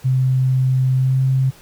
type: tone with pitch glide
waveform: sine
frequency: 130 to 132.04 Hz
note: C3 to C3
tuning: -11 to +16 cents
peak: -13 dBFS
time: 0.04-1.51 s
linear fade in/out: 20 ms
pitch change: +27 cents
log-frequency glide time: 0.95-1.22 s
effects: pink hiss -46 dBFS RMS until 1.61 s